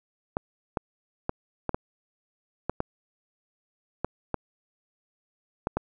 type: clicks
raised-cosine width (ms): 1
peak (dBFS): -12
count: 11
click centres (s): 0.369 / 0.772 / 1.294 / 1.693 / 1.745 / 2.696 / 2.804 / 4.046 / 4.343 / 5.671 / 5.77
effects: none